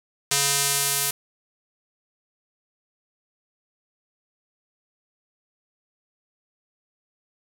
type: tone with band-pass filter sweep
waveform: square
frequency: 140.7 Hz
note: C#3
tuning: 26 cents sharp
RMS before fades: -23 dBFS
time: 0.31-1.11 s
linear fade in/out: 5 ms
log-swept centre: 7600 to 12000 Hz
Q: 1
effects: none